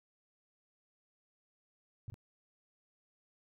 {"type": "tone with echo", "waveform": "sine", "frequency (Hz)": 111, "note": "A2", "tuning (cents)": 16, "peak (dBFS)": -39, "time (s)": [2.08, 2.1], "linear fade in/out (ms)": 0, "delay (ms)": 42, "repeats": 1, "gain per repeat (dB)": -8, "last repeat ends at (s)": 2.142, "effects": []}